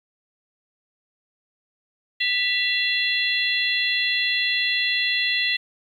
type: harmonic tone with a mistuned harmonic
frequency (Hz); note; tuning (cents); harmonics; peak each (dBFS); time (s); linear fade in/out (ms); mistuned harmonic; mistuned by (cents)
680; F5; -46; 3 / 4 / 5 / 6; -24 / -25 / -26 / -27; 2.2-5.57; 10; 3; -57
effects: 9-bit